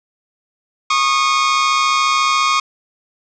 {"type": "tone pair together", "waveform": "sawtooth", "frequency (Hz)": [1095.8, 1230], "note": ["C#6", "D#6"], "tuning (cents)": [-20, -20], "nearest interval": "major second", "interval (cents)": 200, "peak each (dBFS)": -12, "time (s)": [0.9, 2.6], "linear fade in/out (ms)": 5, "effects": ["resampled to 16000 Hz", "7-bit"]}